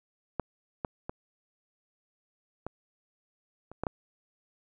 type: clicks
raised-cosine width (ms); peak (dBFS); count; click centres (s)
1; -15 / -17 / -21 / -21 / -30 / -17 / -15; 7; 0.397 / 0.848 / 1.095 / 2.666 / 3.716 / 3.836 / 3.868
effects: none